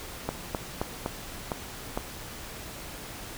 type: clicks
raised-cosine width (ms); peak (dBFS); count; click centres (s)
1; -14; 6; 0.29 / 0.548 / 0.815 / 1.061 / 1.518 / 1.975
effects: pink hiss -41 dBFS RMS until 3.37 s